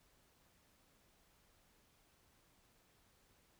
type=silence; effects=pink hiss -72 dBFS RMS until 3.59 s